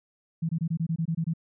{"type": "tone bursts", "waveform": "sine", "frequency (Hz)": 163.9, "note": "E3", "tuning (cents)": -10, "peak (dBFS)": -24, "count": 10, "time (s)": [0.42, 1.337], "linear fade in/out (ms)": 10, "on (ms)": 71, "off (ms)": 23, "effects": []}